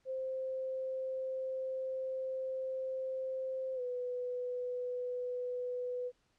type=tone with pitch glide; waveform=sine; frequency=523.3 to 495.9 Hz; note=C5 to B4; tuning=0 to +7 cents; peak=-35 dBFS; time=0.05-6.12 s; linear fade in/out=50 ms; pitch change=-93 cents; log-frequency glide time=3.75-3.81 s; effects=pink hiss -75 dBFS RMS until 6.38 s + low-pass 7000 Hz 12 dB/octave